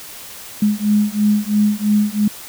sine beating tone pair, 207.7 / 210.7 Hz, G#3 / G#3, 0 / +25 cents, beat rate 3 Hz, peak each -16 dBFS, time 0.62-2.28 s, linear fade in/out 5 ms, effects white hiss -35 dBFS RMS until 2.48 s

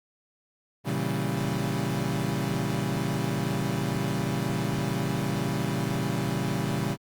30% pulse chord, A# diminished seventh, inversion none, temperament equal, 116.54 / 138.59 / 164.81 / 196 Hz, A#2 / C#3 / E3 / G3, 0 / 0 / 0 / 0 cents, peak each -30 / -28 / -30 / -29 dBFS, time 0.84-6.97 s, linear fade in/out 50 ms, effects Opus 32 kbps

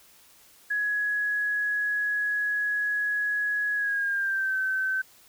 sine tone with pitch glide, 1676 to 1536.9 Hz, G#6 to G6, +15 to -35 cents, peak -24 dBFS, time 0.7-5.02 s, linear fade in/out 10 ms, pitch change -150 cents, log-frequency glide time 3.75-4.57 s, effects white hiss -56 dBFS RMS until 5.28 s

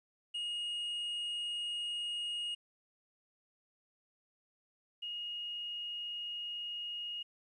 triangle / sine tone pair in turn, 2869 / 2869 Hz, F7 / F7, +46 / +46 cents, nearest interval unison, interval 0 cents, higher neither, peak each -34 / -38 dBFS, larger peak first, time 0.34-2.55 / 5.02-7.23 s, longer neither, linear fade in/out 10 ms, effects resampled to 24000 Hz + 12-bit

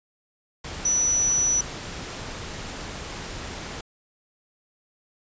sine tone in noise, 5920 Hz, F#8, in tune, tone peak -19 dBFS, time 0.85-1.61 s, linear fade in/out 5 ms, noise pink, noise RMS -35 dBFS, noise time 0.64-3.81 s, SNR +13 dB, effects resampled to 16000 Hz

